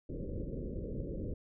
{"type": "low-pass noise", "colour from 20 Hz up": "pink", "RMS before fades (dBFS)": -39, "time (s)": [0.09, 1.34], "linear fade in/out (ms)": 5, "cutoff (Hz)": 560, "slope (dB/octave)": 96, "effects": []}